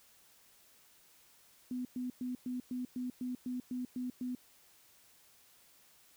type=tone bursts; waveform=sine; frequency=250 Hz; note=B3; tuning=21 cents sharp; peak=-35 dBFS; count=11; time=1.71-4.35 s; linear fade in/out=2 ms; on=140 ms; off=110 ms; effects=white hiss -64 dBFS RMS until 6.16 s